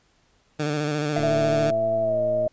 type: tone with vibrato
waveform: 15% pulse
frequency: 149.3 Hz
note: D3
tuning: 29 cents sharp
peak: -17 dBFS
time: 0.59-1.71 s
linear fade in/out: 10 ms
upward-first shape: square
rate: 14 Hz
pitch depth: 35 cents each way
type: tone with exponential decay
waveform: triangle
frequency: 679 Hz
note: F5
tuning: 49 cents flat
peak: -18 dBFS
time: 1.16-1.31 s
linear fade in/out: 5 ms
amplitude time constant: 31 ms
type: click train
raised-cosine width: 2 ms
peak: -22 dBFS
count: 145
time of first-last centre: 1.18-2.466 s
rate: 112 Hz
type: tone with pitch glide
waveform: sine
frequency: 662 to 621.2 Hz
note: E5 to D#5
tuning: +7 to -3 cents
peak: -20 dBFS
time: 1.23-2.48 s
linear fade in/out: 5 ms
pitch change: -110 cents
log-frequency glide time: 2.01-2.2 s
effects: pink hiss -63 dBFS RMS until 2.52 s + resampled to 16000 Hz